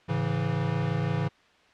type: chord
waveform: square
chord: A major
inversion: none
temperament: equal with one note detuned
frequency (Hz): 107.61 / 138.59 / 164.81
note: A2 / C#3 / E3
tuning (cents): -38 / 0 / 0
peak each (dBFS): -32 / -30 / -30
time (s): 0.08-1.29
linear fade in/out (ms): 20
effects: white hiss -59 dBFS RMS until 1.73 s + low-pass 3000 Hz 12 dB/octave